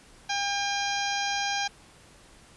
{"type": "harmonic tone with a mistuned harmonic", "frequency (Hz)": 803, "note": "G5", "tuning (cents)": 41, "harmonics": [1, 2, 3, 4, 5, 6, 7, 8], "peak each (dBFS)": [-30, -33, -35, -36, -37, -38, -38, -39], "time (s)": [0.29, 1.68], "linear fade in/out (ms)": 10, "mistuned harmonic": 6, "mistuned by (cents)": 45, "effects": ["pink hiss -54 dBFS RMS until 2.56 s", "resampled to 24000 Hz"]}